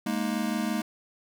square chord, Ab suspended second, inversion none, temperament just, 207.7 / 233.6 / 311.5 Hz, Ab3 / Bb3 / Eb4, 0 / +4 / +2 cents, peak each -31 / -31 / -34 dBFS, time 0.06-0.82 s, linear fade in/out 5 ms, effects none

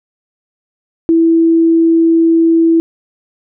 sine tone, 329.6 Hz, E4, in tune, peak -6 dBFS, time 1.09-2.8 s, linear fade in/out 0 ms, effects none

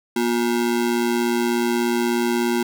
square ring-modulated tone, 297.5 Hz, D4, 22 cents sharp, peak -16 dBFS, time 0.16-2.63 s, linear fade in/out 5 ms, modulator 58.3 Hz, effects none

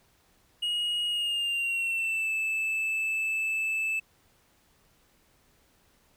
triangle tone with pitch glide, 2883 to 2628 Hz, F#7 to E7, -46 to -6 cents, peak -25 dBFS, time 0.62-4 s, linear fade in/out 10 ms, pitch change -160 cents, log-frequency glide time 1.09-2.31 s, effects pink hiss -65 dBFS RMS until 6.16 s

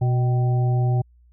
harmonic tone with a mistuned harmonic, 123.3 Hz, B2, 2 cents flat, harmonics 1 / 3 / 5 / 6, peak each -17 / -32 / -36 / -32 dBFS, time 0.01-1.02 s, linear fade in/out 10 ms, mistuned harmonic 6, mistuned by +70 cents, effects added 60 Hz sine -51 dBFS peak until 1.32 s

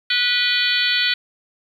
harmonic tone with a mistuned harmonic, 490 Hz, B4, 14 cents flat, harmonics 3 / 4 / 5 / 6 / 7 / 8 / 9, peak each -24 / -24 / -24 / -24 / -24 / -24 / -24 dBFS, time 0.1-1.14 s, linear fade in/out 5 ms, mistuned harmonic 6, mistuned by +75 cents, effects 8-bit

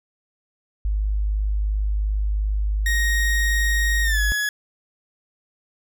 sine tone, 51.4 Hz, G#1, 17 cents flat, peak -19 dBFS, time 0.85-4.32 s, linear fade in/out 0 ms
40% pulse tone with pitch glide, 1871 to 1686.2 Hz, A#6 to G#6, +6 to +26 cents, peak -20 dBFS, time 2.86-4.49 s, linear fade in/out 2 ms, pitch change -180 cents, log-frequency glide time 4.03-4.21 s
effects none

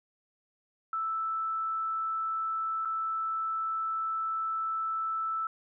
sine tone with dropouts, 1318.5 Hz, E6, in tune, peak -29 dBFS, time 0.93-5.47 s, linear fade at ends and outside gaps 2 ms, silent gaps 2.85-2.855 s, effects none

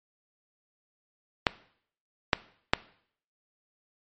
clicks, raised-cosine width 0.3 ms, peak -3 dBFS, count 3, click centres 1.468 / 2.332 / 2.735 s, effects noise-tail reverb RT60 0.6 s tail -19 dB re dry + MP3 32 kbps

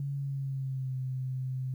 sine tone with pitch glide, 140 to 129.87 Hz, C#3 to C3, +18 to -13 cents, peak -31 dBFS, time 0-1.74 s, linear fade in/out 2 ms, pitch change -131 cents, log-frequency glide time 0.15-0.95 s, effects 11-bit

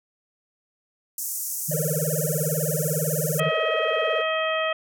white band-pass noise, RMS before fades -30 dBFS, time 1.18-3.4 s, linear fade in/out 2 ms, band 5900 to 16000 Hz, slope 48 dB/octave
sine tone with tremolo, 155.56 Hz, D#3, in tune, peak -21 dBFS, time 1.68-3.51 s, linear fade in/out 20 ms, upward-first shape triangle, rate 18 Hz, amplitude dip 85%
triangle tone with vibrato, 524 Hz, C5, 2 cents sharp, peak -25 dBFS, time 1.71-4.22 s, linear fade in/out 5 ms, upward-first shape sine, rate 18 Hz, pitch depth 290 cents each way
harmonic tone, 636 Hz, D#5, 38 cents sharp, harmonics 1 / 2 / 3 / 4 / 5, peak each -25 / -28 / -30 / -31 / -32 dBFS, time 3.39-4.73 s, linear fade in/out 5 ms
effects none

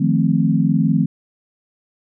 sine chord, F dominant seventh, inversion third, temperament equal with one note detuned, 155.56 / 175.42 / 220 / 261.6 Hz, Eb3 / F3 / A3 / C4, 0 / +8 / 0 / 0 cents, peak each -18 / -18 / -19 / -20 dBFS, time 0-1.06 s, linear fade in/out 10 ms, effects none

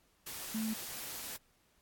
sine tone in noise, 220 Hz, A3, in tune, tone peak -33 dBFS, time 0.54-0.74 s, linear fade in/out 10 ms, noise white, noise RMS -43 dBFS, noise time 0.26-1.37 s, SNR +7 dB, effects pink hiss -71 dBFS RMS until 1.81 s + AAC 64 kbps

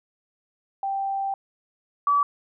sine tone pair in turn, 784 / 1147.6 Hz, G5 / D6, 0 / -40 cents, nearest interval perfect fifth, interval 660 cents, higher second, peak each -24 / -17 dBFS, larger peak second, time 0.83-1.34 / 2.07-2.23 s, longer first, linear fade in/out 2 ms, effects none

